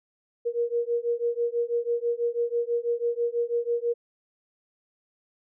sine beating tone pair, 470 / 476.1 Hz, A#4 / A#4, +14 / +37 cents, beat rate 6.1 Hz, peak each -27 dBFS, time 0.45-3.94 s, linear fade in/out 20 ms, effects none

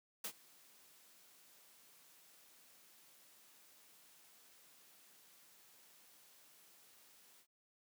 white noise with ADSR envelope, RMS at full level -41 dBFS, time 0.24-7.47 s, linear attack 7 ms, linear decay 73 ms, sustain -24 dB, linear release 75 ms, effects high-pass 150 Hz 12 dB/octave

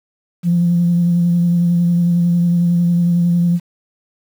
sine tone with vibrato, 173 Hz, F3, 16 cents flat, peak -10 dBFS, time 0.43-3.6 s, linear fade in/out 50 ms, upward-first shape sine, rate 11 Hz, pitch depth 20 cents each way, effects tanh soft clip ceiling -6 dBFS + 7-bit

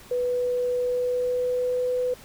sine tone with pitch glide, 493.6 to 499.3 Hz, B4 to B4, -1 to +19 cents, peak -22 dBFS, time 0.11-2.14 s, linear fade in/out 5 ms, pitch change +20 cents, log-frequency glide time 0.69-1.93 s, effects pink hiss -48 dBFS RMS until 2.24 s

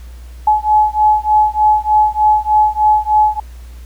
sine beating tone pair, 850 / 853.3 Hz, G#5 / G#5, +40 / +47 cents, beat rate 3.3 Hz, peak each -12 dBFS, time 0.47-3.4 s, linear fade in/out 5 ms, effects added 60 Hz sine -30 dBFS peak until 3.85 s + pink hiss -47 dBFS RMS until 3.85 s

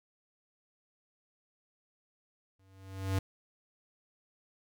square tone with exponential growth, 96 Hz, G2, 36 cents flat, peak -27 dBFS, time 2.59-3.19 s, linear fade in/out 5 ms, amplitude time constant 130 ms, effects none

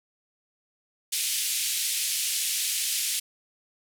white band-pass noise, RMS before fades -28 dBFS, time 1.12-3.2 s, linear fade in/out 10 ms, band 2400 to 12000 Hz, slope 24 dB/octave, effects none

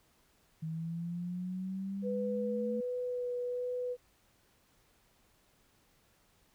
sine linear sweep, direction up, 158.2 to 220.7 Hz, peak -35 dBFS, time 0.62-2.81 s, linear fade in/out 10 ms
sine tone with vibrato, 493.5 Hz, B4, 1 cent flat, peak -33 dBFS, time 2.02-3.97 s, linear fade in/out 50 ms, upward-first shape sine, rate 1.3 Hz, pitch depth 11 cents each way
effects pink hiss -69 dBFS RMS until 6.54 s

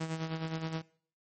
sawtooth tone with tremolo, 161.1 Hz, E3, 39 cents flat, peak -28 dBFS, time 0-0.82 s, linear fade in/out 10 ms, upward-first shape sine, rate 9.6 Hz, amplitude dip 60%, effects noise-tail reverb RT60 0.5 s tail -20 dB re dry + MP3 32 kbps

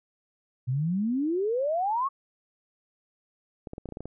sine exponential sweep, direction up, 120.4 to 1137 Hz, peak -24 dBFS, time 0.67-2.09 s, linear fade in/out 20 ms
clicks, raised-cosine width 2 ms, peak -24 dBFS, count 9, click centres 3.672 / 3.734 / 3.781 / 3.857 / 3.889 / 3.923 / 3.971 / 4.006 / 4.056 s
effects none

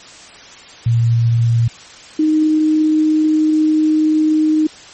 sine tone pair in turn, 116.54 / 310.1 Hz, A#2 / D#4, 0 / -6 cents, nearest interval octave + perfect fourth, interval 1694 cents, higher second, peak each -10 dBFS, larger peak neither, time 0.86-1.68 / 2.19-4.67 s, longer second, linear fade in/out 5 ms, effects white hiss -38 dBFS RMS until 4.93 s + MP3 32 kbps

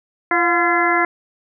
harmonic tone with a mistuned harmonic, 342.1 Hz, F4, 36 cents flat, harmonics 1 / 2 / 3 / 4 / 5 / 6, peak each -21 / -21 / -21 / -21 / -21 / -21 dBFS, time 0.31-1.05 s, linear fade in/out 2 ms, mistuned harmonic 2, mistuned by +60 cents, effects none

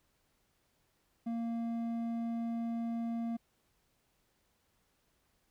sine tone with hard clipping, 231.4 Hz, A#3, 13 cents flat, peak -35 dBFS, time 1.26-3.37 s, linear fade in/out 10 ms, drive 6 dB, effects pink hiss -75 dBFS RMS until 5.5 s

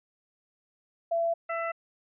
sine / 20% pulse tone pair in turn, 672 / 667 Hz, E5 / E5, +33 / +20 cents, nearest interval unison, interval 13 cents, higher first, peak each -24 dBFS, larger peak neither, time 1.11-1.34 / 1.49-1.72 s, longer neither, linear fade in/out 10 ms, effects resampled to 8000 Hz

